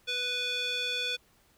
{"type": "tone with band-pass filter", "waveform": "square", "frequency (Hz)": 493.9, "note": "B4", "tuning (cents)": 0, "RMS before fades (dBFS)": -32, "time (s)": [0.07, 1.17], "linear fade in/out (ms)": 20, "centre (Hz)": 3200, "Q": 3.6, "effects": ["pink hiss -65 dBFS RMS until 1.57 s"]}